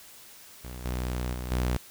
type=tone with level steps; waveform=sawtooth; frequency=61.9 Hz; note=B1; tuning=5 cents sharp; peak=-34 / -25 / -29 / -21 dBFS; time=0.64-1.77 s; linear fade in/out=5 ms; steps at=0.85 / 1.33 / 1.51 s; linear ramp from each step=5 ms; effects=white hiss -50 dBFS RMS until 1.9 s